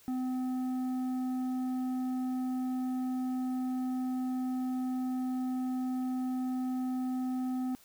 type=tone with tanh clipping; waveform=triangle; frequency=255.4 Hz; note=C4; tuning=42 cents flat; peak=-32 dBFS; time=0.08-7.75 s; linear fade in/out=0 ms; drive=12 dB; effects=white hiss -60 dBFS RMS until 7.84 s